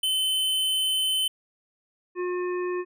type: tone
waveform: square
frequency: 3054 Hz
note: G7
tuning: 46 cents flat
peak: -23 dBFS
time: 0.03-1.28 s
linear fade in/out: 5 ms
type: harmonic tone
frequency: 359.1 Hz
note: F4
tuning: 48 cents sharp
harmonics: 1 / 3 / 5 / 7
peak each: -26 / -36 / -40 / -43 dBFS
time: 2.15-2.85 s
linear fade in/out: 50 ms
effects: none